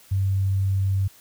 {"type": "tone", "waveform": "sine", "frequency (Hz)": 96.8, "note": "G2", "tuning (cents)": -21, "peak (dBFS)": -19, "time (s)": [0.11, 1.08], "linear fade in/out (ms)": 10, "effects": ["white hiss -52 dBFS RMS until 1.2 s"]}